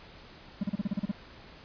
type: tone bursts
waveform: triangle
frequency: 201 Hz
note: G3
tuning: 44 cents sharp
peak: -24 dBFS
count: 9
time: 0.61-1.115 s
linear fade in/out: 5 ms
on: 25 ms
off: 35 ms
effects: pink hiss -51 dBFS RMS until 1.64 s + resampled to 11025 Hz